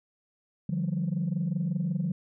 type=tone cluster; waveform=sine; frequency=149.6 / 174.8 / 195.3 Hz; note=D3 / F3 / G3; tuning=+32 / +2 / -6 cents; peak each=-30 / -28 / -32 dBFS; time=0.69-2.12 s; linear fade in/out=5 ms; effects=tanh soft clip ceiling -21 dBFS